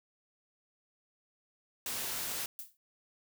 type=noise; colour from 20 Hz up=white; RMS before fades=-37 dBFS; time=1.86-2.46 s; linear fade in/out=2 ms
type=noise with exponential decay; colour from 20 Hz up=violet; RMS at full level=-39 dBFS; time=2.59-2.77 s; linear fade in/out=1 ms; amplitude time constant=38 ms
effects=none